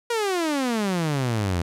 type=exponential sweep; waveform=sawtooth; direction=down; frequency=483 to 82.1 Hz; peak=-18 dBFS; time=0.1-1.62 s; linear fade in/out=5 ms; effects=low-pass 11000 Hz 12 dB/octave